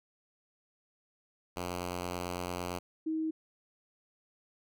5% pulse / sine tone pair in turn, 89 / 317.2 Hz, F2 / D#4, +33 / +33 cents, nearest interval octave + minor seventh, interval 2200 cents, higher second, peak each -24 / -30 dBFS, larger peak first, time 1.56-2.79 / 3.06-3.31 s, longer first, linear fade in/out 10 ms, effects none

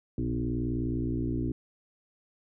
sine tone with frequency modulation, 192.2 Hz, G3, 34 cents flat, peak -27 dBFS, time 0.18-1.52 s, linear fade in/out 2 ms, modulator 59.3 Hz, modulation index 2.6, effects none

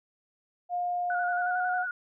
sine tone with pitch glide, 710 to 728.3 Hz, F5 to F#5, +28 to -28 cents, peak -27 dBFS, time 0.69-1.86 s, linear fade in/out 50 ms, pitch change +44 cents, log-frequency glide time 1.37-1.57 s
sine tone with vibrato, 1458 Hz, F#6, 26 cents flat, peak -30 dBFS, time 1.1-1.91 s, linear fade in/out 2 ms, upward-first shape square, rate 11 Hz, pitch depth 35 cents each way
effects none

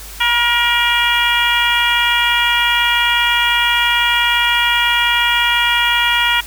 harmonic tone with a mistuned harmonic, 474.2 Hz, A#4, 30 cents sharp, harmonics 2 / 3 / 4 / 5 / 6 / 7, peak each -19 / -19 / -19 / -19 / -19 / -19 dBFS, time 0.2-6.41 s, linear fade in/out 10 ms, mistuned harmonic 2, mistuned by +17 cents, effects added 50 Hz sine -34 dBFS peak until 6.46 s + white hiss -34 dBFS RMS until 6.46 s

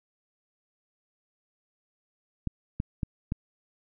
clicks, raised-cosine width 5 ms, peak -16 dBFS, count 4, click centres 2.473 / 2.801 / 3.032 / 3.321 s, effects none

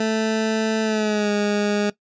20% pulse tone with pitch glide, 220 to 206.5 Hz, A3 to G#3, 0 to -10 cents, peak -14 dBFS, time 0-1.9 s, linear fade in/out 5 ms, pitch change -110 cents, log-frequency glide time 0.82-1.31 s, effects noise-tail reverb RT60 0.1 s tail -19 dB re dry + resampled to 16000 Hz

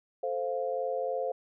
sine chord, F major, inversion first, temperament equal, 440 / 523.3 / 698.5 Hz, A4 / C5 / F5, 0 / 0 / 0 cents, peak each -36 / -31 / -35 dBFS, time 0.23-1.32 s, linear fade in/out 5 ms, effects none

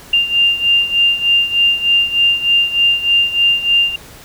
sine beating tone pair, 2794 / 2797.3 Hz, F7 / F7, 0 / +2 cents, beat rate 3.3 Hz, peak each -12 / -16 dBFS, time 0.13-3.96 s, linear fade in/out 5 ms, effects pink hiss -38 dBFS RMS until 4.24 s

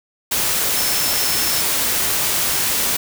sine tone in noise, 5310 Hz, E8, 12 cents sharp, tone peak -25 dBFS, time 0.76-1.62 s, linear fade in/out 10 ms, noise white, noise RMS -19 dBFS, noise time 0.31-2.97 s, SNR -9 dB, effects none

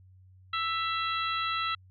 harmonic tone with a mistuned harmonic, 660 Hz, E5, 2 cents sharp, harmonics 2 / 3 / 4 / 5 / 6, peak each -30 / -38 / -37 / -38 / -37 dBFS, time 0.53-1.75 s, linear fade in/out 5 ms, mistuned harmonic 4, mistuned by +40 cents, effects added 93 Hz sine -53 dBFS peak until 1.9 s

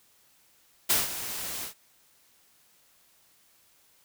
white noise with ADSR envelope, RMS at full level -22 dBFS, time 0.89-1.74 s, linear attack 15 ms, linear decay 170 ms, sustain -13 dB, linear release 110 ms, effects white hiss -63 dBFS RMS until 4.04 s

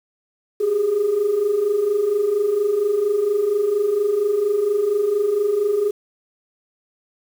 sine tone pair together, 391 / 415.3 Hz, G4 / G#4, -4 / 0 cents, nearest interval minor second, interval 104 cents, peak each -22 / -16 dBFS, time 0.6-5.91 s, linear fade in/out 10 ms, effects tanh soft clip ceiling -12 dBFS + 7-bit

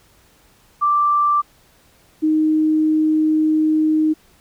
sine tone pair in turn, 1174.7 / 311.1 Hz, D6 / D#4, 0 / 0 cents, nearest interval octave + major seventh, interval 2300 cents, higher first, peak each -13 dBFS, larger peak neither, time 0.81-1.42 / 2.22-4.14 s, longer second, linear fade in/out 20 ms, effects pink hiss -54 dBFS RMS until 4.4 s

